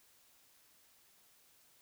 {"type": "silence", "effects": ["white hiss -67 dBFS RMS until 1.81 s"]}